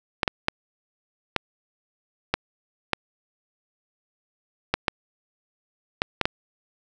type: clicks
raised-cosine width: 0.3 ms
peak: -4 dBFS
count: 11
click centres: 0.232 / 0.278 / 0.484 / 1.363 / 2.34 / 2.933 / 4.74 / 4.882 / 6.019 / 6.213 / 6.255 s
effects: none